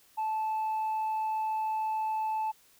sine tone, 873 Hz, A5, 14 cents flat, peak -26 dBFS, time 0.17-2.52 s, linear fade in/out 20 ms, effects tanh soft clip ceiling -27 dBFS + white hiss -62 dBFS RMS until 2.79 s

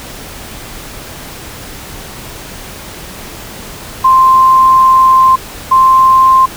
sine tone pair in turn, 1046.5 / 1050.1 Hz, C6 / C6, 0 / +6 cents, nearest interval unison, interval 6 cents, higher second, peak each -3 dBFS, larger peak neither, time 4.04-5.36 / 5.71-6.46 s, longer first, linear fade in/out 10 ms, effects pink hiss -28 dBFS RMS until 6.56 s

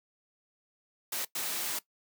white noise bursts at uneven times, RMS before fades -34 dBFS, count 2, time 1.12-1.25 / 1.35-1.79 s, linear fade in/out 5 ms, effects noise-tail reverb RT60 0.1 s tail -18 dB re dry + high-pass 200 Hz 12 dB/octave

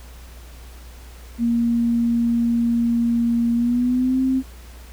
sine tone with pitch glide, 234.5 to 261.7 Hz, A#3 to C4, +11 to 0 cents, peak -16 dBFS, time 1.38-4.43 s, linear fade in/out 50 ms, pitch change +189 cents, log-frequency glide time 3.54-4.21 s, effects added 60 Hz sine -38 dBFS peak until 4.92 s + pink hiss -47 dBFS RMS until 4.92 s

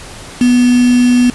sine tone with quantisation, 246 Hz, B3, 7 cents flat, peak -6 dBFS, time 0.41-1.3 s, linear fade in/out 2 ms, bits 3, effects pink hiss -31 dBFS RMS until 1.34 s + resampled to 24000 Hz

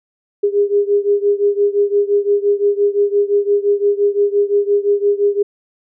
sine beating tone pair, 404.9 / 410.7 Hz, G#4 / G#4, -44 / -19 cents, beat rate 5.8 Hz, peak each -14 / -16 dBFS, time 0.43-5.43 s, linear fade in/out 10 ms, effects none

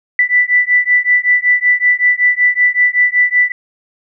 sine beating tone pair, 1975.5 / 1980.8 Hz, B6 / B6, 0 / +5 cents, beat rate 5.3 Hz, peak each -12 / -12 dBFS, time 0.19-3.52 s, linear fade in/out 2 ms, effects none

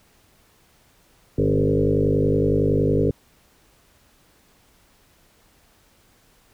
sine tone with frequency modulation, 277.2 Hz, C#4, in tune, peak -16 dBFS, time 1.38-3.11 s, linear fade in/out 5 ms, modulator 50.8 Hz, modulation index 4.2, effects pink hiss -58 dBFS RMS until 6.53 s

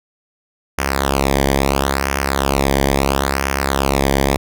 sawtooth tone with flanger, 68.6 Hz, C#2, 17 cents flat, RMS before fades -17 dBFS, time 0.78-4.37 s, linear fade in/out 5 ms, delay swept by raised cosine 0.25 to 0.75 ms, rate 0.74 Hz, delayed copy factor -0.8, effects none

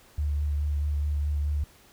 sine tone with vibrato, 73.42 Hz, D2, in tune, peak -24 dBFS, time 0.18-1.64 s, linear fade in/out 5 ms, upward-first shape triangle, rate 4.7 Hz, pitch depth 23 cents each way, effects pink hiss -56 dBFS RMS until 1.92 s

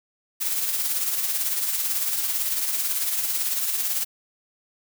blue noise with tremolo, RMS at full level -23 dBFS, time 0.4-4.05 s, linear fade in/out 20 ms, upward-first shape triangle, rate 18 Hz, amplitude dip 50%, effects none

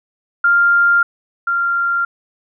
sine tone pair in turn, 1396.9 / 1387.3 Hz, F6 / F6, 0 / -12 cents, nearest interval unison, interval 12 cents, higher first, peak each -9 / -14 dBFS, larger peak first, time 0.44-1.03 / 1.47-2.05 s, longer first, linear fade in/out 5 ms, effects none

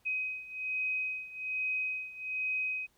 sine beating tone pair, 2521 / 2522.2 Hz, D#7 / D#7, +22 / +23 cents, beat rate 1.2 Hz, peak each -34 / -37 dBFS, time 0.05-2.87 s, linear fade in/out 20 ms, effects pink hiss -70 dBFS RMS until 2.97 s

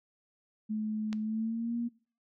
sine tone with pitch glide, 215.3 to 236.1 Hz, A3 to A#3, -37 to +22 cents, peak -30 dBFS, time 0.69-1.89 s, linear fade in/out 20 ms, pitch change +159 cents, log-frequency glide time 1.22-1.76 s
click, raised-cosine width 0.2 ms, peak -23 dBFS, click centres 1.129 s
effects noise-tail reverb RT60 0.4 s tail -20 dB re dry

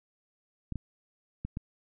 clicks, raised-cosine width 5 ms, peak -22 dBFS, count 4, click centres 0.723 / 0.757 / 1.45 / 1.571 s, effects none

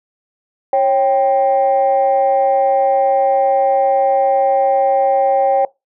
sine tone pair together, 547.3 / 785 Hz, C#5 / G5, -22 / +2 cents, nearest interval tritone, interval 624 cents, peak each -12 dBFS, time 0.73-5.65 s, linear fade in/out 2 ms, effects noise-tail reverb RT60 0.2 s tail -22 dB re dry + tanh soft clip ceiling -5 dBFS

